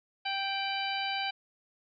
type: harmonic tone with a mistuned harmonic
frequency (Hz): 784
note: G5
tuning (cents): 0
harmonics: 1 / 2 / 3 / 4 / 5 / 6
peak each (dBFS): -34 / -39 / -37 / -37 / -41 / -42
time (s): 0.25-1.31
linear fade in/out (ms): 10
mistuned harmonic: 4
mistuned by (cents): -63
effects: none